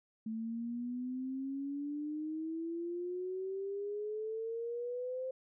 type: exponential sweep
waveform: sine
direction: up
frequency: 219.4 to 523.3 Hz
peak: -36 dBFS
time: 0.26-5.31 s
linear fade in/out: 5 ms
effects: none